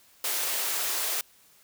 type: high-pass noise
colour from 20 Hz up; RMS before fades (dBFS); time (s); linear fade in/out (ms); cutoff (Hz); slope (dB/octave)
white; -29; 0.24-1.21; 2; 370; 24
effects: white hiss -59 dBFS RMS until 1.63 s